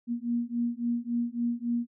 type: beating tone pair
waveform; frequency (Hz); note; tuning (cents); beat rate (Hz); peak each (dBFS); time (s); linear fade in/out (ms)
sine; 235.7 / 239.3; A#3 / A#3; +19 / +46; 3.6; -30; 0.07-1.87; 50
effects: none